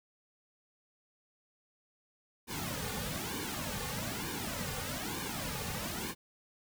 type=noise with flanger; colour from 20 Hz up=pink; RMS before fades=-38 dBFS; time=2.47-6.15 s; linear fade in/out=50 ms; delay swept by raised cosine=1.5 to 3.1 ms; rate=1.1 Hz; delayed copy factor=-0.85; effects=none